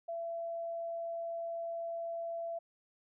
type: tone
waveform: sine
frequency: 672 Hz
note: E5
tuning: 33 cents sharp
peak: -36 dBFS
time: 0.08-2.59 s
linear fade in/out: 10 ms
effects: none